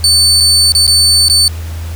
30% pulse tone with dropouts, 4500 Hz, C#8, 25 cents sharp, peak -3 dBFS, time 0.04-1.48 s, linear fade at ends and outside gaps 1 ms, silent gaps 0.403-0.406 / 0.721-0.75 / 0.867-0.877 / 1.284-1.298 s, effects added 82 Hz sine -19 dBFS peak until 1.95 s + pink hiss -33 dBFS RMS until 1.95 s

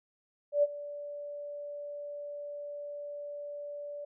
sine tone with ADSR envelope, 581 Hz, D5, 19 cents flat, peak -20 dBFS, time 0.52-4.05 s, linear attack 110 ms, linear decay 34 ms, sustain -18 dB, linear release 8 ms, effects none

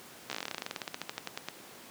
slowing click train, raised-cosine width 0.2 ms, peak -17 dBFS, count 26, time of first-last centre 0.3-1.486 s, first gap 14 ms, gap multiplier 1.09, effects pink hiss -50 dBFS RMS until 1.9 s + high-pass 200 Hz 12 dB/octave

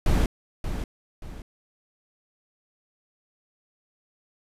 brown noise with echo, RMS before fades -20 dBFS, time 0.06-0.26 s, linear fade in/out 2 ms, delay 580 ms, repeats 2, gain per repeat -9 dB, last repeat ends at 1.42 s, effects resampled to 32000 Hz

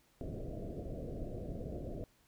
pink low-pass noise, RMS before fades -42 dBFS, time 0.21-2.04 s, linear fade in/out 0 ms, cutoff 680 Hz, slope 96 dB/octave, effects pink hiss -70 dBFS RMS until 2.27 s

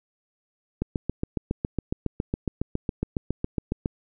click train, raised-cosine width 3 ms, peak -12 dBFS, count 23, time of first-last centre 0.82-3.859 s, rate 7.24 Hz, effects none

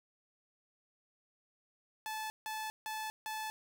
sawtooth tone bursts, 869 Hz, A5, 22 cents flat, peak -34 dBFS, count 4, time 2.06-3.5 s, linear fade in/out 0 ms, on 240 ms, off 160 ms, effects none

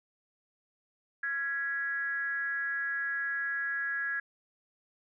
sine tone with frequency modulation, 1664 Hz, G#6, 3 cents sharp, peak -30 dBFS, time 1.23-4.2 s, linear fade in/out 5 ms, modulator 291 Hz, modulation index 0.52, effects none

